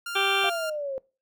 sawtooth tone, 1396.9 Hz, F6, in tune, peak -28 dBFS, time 0.06-0.7 s, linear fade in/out 5 ms
harmonic tone, 392 Hz, G4, in tune, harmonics 1 / 2 / 3 / 4 / 6 / 7 / 8 / 9, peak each -30 / -30 / -30 / -30 / -30 / -30 / -30 / -30 dBFS, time 0.15-0.5 s, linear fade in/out 10 ms
sine linear sweep, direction down, 710 to 523.3 Hz, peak -28 dBFS, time 0.44-0.98 s, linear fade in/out 0 ms
effects noise-tail reverb RT60 0.3 s tail -22 dB re dry

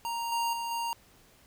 square tone with level steps, 932.3 Hz, A#5, in tune, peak -32 / -28 / -33 / -31 dBFS, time 0.05-0.93 s, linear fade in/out 0 ms, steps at 0.32 / 0.53 / 0.71 s, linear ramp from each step 2 ms, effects pink hiss -60 dBFS RMS until 1.46 s

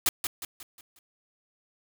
white noise with echo, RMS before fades -23 dBFS, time 0.06-0.09 s, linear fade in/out 2 ms, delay 180 ms, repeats 5, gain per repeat -7 dB, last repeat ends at 0.99 s, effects none

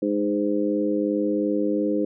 harmonic tone with a mistuned harmonic, 102.8 Hz, G#2, 17 cents flat, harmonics 2 / 3 / 4 / 5, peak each -28 / -23 / -28 / -27 dBFS, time 0.02-2.05 s, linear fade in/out 5 ms, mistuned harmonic 2, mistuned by +16 cents, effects none

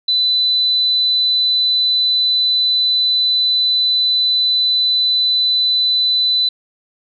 sine tone, 4000 Hz, B7, 21 cents sharp, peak -12 dBFS, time 0.08-6.49 s, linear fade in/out 5 ms, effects none

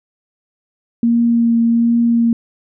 sine tone with vibrato, 233.1 Hz, A#3, in tune, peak -10 dBFS, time 1.03-2.33 s, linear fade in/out 2 ms, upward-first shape triangle, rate 1.3 Hz, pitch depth 15 cents each way, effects none

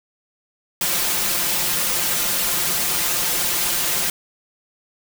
white noise with comb filter, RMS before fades -21 dBFS, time 0.81-4.1 s, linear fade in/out 2 ms, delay 5.7 ms, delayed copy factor +0.85, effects none

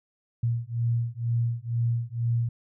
sine beating tone pair, 116.5 / 118.6 Hz, A#2 / A#2, -1 / +30 cents, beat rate 2.1 Hz, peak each -27 dBFS, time 0.43-2.49 s, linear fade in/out 5 ms, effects none

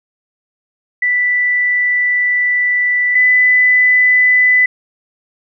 sine tone pair in turn, 1975.5 / 1998.5 Hz, B6 / B6, 0 / +20 cents, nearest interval unison, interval 20 cents, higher second, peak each -11 / -7 dBFS, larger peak second, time 1.02-3.15 / 3.15-4.66 s, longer first, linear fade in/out 5 ms, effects none

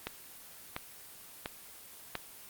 click train, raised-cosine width 0.3 ms, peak -18 dBFS, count 4, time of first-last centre 0.07-2.153 s, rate 1.44 Hz, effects white hiss -51 dBFS RMS until 2.49 s + Opus 24 kbps

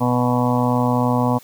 harmonic tone, 123.47 Hz, B2, in tune, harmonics 1 / 2 / 4 / 5 / 6 / 7 / 8 / 9, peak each -21 / -19 / -25 / -27 / -27 / -26 / -25 / -30 dBFS, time 0-1.39 s, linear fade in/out 20 ms, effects white hiss -47 dBFS RMS until 1.43 s

